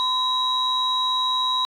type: tone pair together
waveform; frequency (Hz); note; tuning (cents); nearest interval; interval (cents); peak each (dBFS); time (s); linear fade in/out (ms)
sine; 1021 / 3857; C6 / B7; -43 / -42; octave + major seventh; 2301; -22 / -21; 0-1.65; 0
effects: tanh soft clip ceiling -13 dBFS